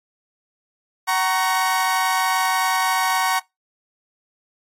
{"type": "chord", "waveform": "30% pulse", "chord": "F# major", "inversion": "none", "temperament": "equal with one note detuned", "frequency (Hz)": [755.1, 932.3, 1108.7], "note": ["F#5", "A#5", "C#6"], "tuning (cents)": [35, 0, 0], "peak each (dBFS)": -20, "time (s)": [1.07, 3.4], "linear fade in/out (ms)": 20, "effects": ["noise-tail reverb RT60 0.2 s tail -24 dB re dry", "AAC 48 kbps"]}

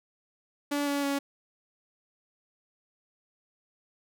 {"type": "tone with pitch steps", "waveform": "sawtooth", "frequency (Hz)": [287.9, 283.9, 280], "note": ["D4", "C#4", "C#4"], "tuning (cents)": [-34, 41, 18], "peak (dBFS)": -23, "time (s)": [0.71, 1.19], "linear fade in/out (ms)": 10, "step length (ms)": 160, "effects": []}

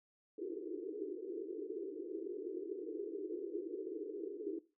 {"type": "band-pass noise", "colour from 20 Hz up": "pink", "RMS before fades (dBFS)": -43, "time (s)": [0.38, 4.59], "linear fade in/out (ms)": 5, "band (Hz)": [310, 450], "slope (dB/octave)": 96, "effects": ["noise-tail reverb RT60 0.3 s tail -18 dB re dry"]}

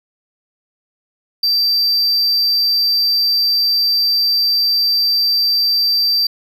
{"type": "tone", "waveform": "triangle", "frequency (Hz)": 4681, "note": "D8", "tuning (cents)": -7, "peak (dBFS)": -11, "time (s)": [1.43, 6.27], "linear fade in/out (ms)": 5, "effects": []}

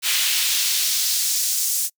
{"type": "noise with high-pass filter sweep", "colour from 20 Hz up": "pink", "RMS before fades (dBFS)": -21, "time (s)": [0.02, 1.9], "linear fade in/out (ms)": 50, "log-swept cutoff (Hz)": [2600, 7400], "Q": 1.2, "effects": ["noise-tail reverb RT60 0.1 s tail -26 dB re dry"]}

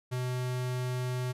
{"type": "tone", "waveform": "square", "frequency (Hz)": 125.9, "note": "B2", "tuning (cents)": 34, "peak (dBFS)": -31, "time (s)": [0.11, 1.33], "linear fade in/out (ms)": 20, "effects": ["resampled to 32000 Hz"]}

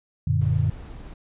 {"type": "chord", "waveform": "sine", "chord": "Gb augmented", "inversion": "none", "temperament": "equal", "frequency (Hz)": [92.5, 116.54, 146.83], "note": ["Gb2", "Bb2", "D3"], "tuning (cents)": [0, 0, 0], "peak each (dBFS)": -23, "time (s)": [0.27, 0.7], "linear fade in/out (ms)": 5}
{"type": "noise", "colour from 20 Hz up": "brown", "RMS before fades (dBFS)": -39, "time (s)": [0.41, 1.14], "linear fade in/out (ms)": 5}
{"effects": ["resampled to 8000 Hz"]}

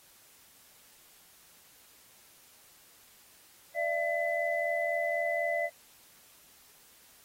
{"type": "tone cluster", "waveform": "sine", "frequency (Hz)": [591, 675, 2007], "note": ["D5", "E5", "B6"], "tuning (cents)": [11, 41, 27], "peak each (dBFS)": [-33, -31, -33], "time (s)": [3.74, 5.7], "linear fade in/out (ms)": 50, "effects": ["white hiss -59 dBFS RMS until 7.24 s", "AAC 48 kbps"]}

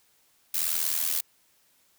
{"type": "noise with amplitude modulation", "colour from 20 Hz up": "blue", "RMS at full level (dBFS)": -24, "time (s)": [0.54, 1.21], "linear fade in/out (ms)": 5, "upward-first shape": "sine", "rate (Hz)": 80.6, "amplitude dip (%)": 80, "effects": ["white hiss -65 dBFS RMS until 1.98 s"]}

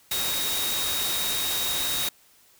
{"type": "tone in noise", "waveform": "sine", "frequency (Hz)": 3761, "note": "A#7", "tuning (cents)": 15, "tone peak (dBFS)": -29, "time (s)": [0.11, 2.09], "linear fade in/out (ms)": 5, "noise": "white", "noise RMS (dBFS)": -28, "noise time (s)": [0.11, 2.09], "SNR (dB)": -4, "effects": ["white hiss -58 dBFS RMS until 2.59 s"]}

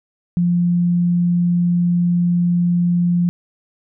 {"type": "tone", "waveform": "sine", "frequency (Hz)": 174.61, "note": "F3", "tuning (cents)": 0, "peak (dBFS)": -13, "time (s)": [0.37, 3.29], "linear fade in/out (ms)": 0, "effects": []}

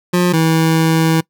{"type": "tone pair in turn", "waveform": "25% pulse", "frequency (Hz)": [177.9, 161.76], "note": ["F3", "E3"], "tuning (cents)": [32, -32], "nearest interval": "major second", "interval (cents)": 164, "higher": "first", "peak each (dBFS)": -7, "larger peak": "neither", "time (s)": [[0.13, 0.33], [0.33, 1.21]], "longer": "second", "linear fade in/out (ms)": 10, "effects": ["noise-tail reverb RT60 0.1 s tail -23 dB re dry"]}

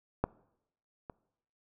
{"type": "clicks", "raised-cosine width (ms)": 1, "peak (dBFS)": [-13, -28], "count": 2, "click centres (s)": [0.24, 1.098], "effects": ["noise-tail reverb RT60 0.8 s tail -23 dB re dry"]}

